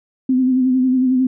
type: tone with vibrato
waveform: sine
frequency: 256.8 Hz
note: C4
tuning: 32 cents flat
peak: -12 dBFS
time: 0.29-1.27 s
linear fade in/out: 5 ms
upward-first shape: sine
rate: 11 Hz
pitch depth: 39 cents each way
effects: none